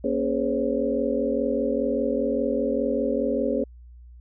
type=tone cluster; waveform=sine; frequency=238.1 / 280.2 / 416.7 / 511 / 556 Hz; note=A#3 / C#4 / G#4 / C5 / C#5; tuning=+37 / +19 / +6 / -41 / +5 cents; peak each=-28 dBFS; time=0.04-3.64 s; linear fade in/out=5 ms; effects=added 60 Hz sine -43 dBFS peak until 4.2 s